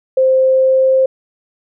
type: tone with pitch glide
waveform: sine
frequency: 523 to 526.3 Hz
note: C5 to C5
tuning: -1 to +10 cents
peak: -8 dBFS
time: 0.17-1.06 s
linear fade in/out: 5 ms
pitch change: +11 cents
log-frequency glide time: 0.37-0.94 s
effects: none